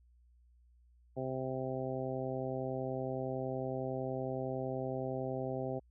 harmonic tone, 130.81 Hz, C3, in tune, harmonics 1 / 2 / 3 / 4 / 5 / 6, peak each -41 / -42 / -41 / -41 / -42 / -46 dBFS, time 1.16-5.8 s, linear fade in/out 20 ms, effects added 60 Hz sine -62 dBFS peak until 5.9 s

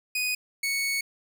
sawtooth tone pair in turn, 2489 / 2217 Hz, D#7 / C#7, 0 / 0 cents, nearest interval major second, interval 200 cents, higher first, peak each -22 dBFS, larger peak neither, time 0.15-0.35 / 0.63-1.01 s, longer second, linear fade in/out 5 ms, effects none

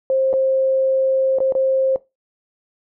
sine tone with dropouts, 530 Hz, C5, 22 cents sharp, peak -14 dBFS, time 0.1-1.96 s, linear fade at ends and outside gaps 1 ms, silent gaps 0.33-0.337 / 1.386-1.403 / 1.523-1.551 s, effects noise-tail reverb RT60 0.2 s tail -18 dB re dry

